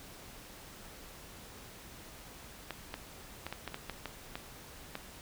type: clicks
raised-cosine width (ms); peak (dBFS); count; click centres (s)
0.3; -22; 10; 2.707 / 2.941 / 3.466 / 3.526 / 3.677 / 3.744 / 3.897 / 4.057 / 4.355 / 4.954
effects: pink hiss -51 dBFS RMS until 5.21 s